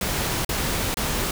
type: noise with dropouts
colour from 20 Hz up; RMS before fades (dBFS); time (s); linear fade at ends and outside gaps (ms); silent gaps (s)
pink; -25; 0.01-1.31; 2; 0.448-0.491 / 0.943-0.97
effects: none